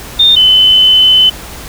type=tone pair in turn; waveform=sine; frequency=3635 / 3033 Hz; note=A#7 / F#7; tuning=-44 / +42 cents; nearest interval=minor third; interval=314 cents; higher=first; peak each=-3 dBFS; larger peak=neither; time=0.19-0.36 / 0.36-1.3 s; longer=second; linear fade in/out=10 ms; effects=added 60 Hz sine -34 dBFS peak until 1.68 s + pink hiss -28 dBFS RMS until 1.68 s